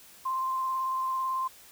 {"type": "tone with vibrato", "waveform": "sine", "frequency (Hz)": 1046.5, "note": "C6", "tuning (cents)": 0, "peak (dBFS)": -27, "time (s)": [0.25, 1.48], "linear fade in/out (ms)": 10, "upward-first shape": "square", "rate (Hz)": 18, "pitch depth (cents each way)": 11, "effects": ["white hiss -53 dBFS RMS until 1.71 s"]}